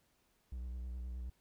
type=tone with vibrato; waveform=triangle; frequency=61.7 Hz; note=B1; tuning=1 cent flat; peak=-38 dBFS; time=0.52-1.3 s; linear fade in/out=5 ms; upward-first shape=square; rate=9.5 Hz; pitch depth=38 cents each way; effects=pink hiss -75 dBFS RMS until 1.4 s